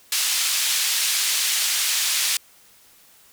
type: band-pass noise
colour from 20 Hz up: pink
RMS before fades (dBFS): -22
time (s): 0.12-2.37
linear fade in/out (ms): 2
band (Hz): 3000 to 12000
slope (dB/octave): 12
effects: white hiss -53 dBFS RMS until 3.32 s